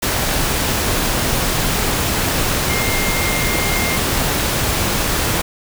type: tone in noise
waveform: sine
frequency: 2117 Hz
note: C7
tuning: 20 cents sharp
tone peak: -23 dBFS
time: 2.69-3.97 s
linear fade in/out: 10 ms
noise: pink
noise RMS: -18 dBFS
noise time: 0.02-5.42 s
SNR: -8 dB
effects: none